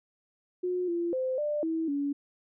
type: tone with pitch steps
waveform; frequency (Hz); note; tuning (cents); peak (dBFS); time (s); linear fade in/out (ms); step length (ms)
sine; 361.4 / 342.7 / 517 / 594 / 324.3 / 284; F#4 / F4 / C5 / D5 / E4 / C#4; -41 / -33 / -21 / +20 / -28 / +42; -27; 0.63-2.13; 10; 250
effects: none